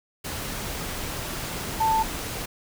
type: tone in noise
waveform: sine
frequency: 886 Hz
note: A5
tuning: 12 cents sharp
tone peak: -19 dBFS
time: 1.8-2.03 s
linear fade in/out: 10 ms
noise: pink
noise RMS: -32 dBFS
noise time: 0.24-2.46 s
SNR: +10 dB
effects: none